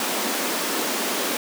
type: high-pass noise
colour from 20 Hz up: pink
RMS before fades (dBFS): -25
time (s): 0-1.37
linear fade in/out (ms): 2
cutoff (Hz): 210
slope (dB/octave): 48
effects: none